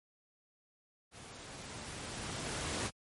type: noise with level ramp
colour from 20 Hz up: pink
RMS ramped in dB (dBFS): -51 to -35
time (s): 1.11-2.91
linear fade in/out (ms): 50
effects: high-pass 60 Hz 12 dB/octave + MP3 48 kbps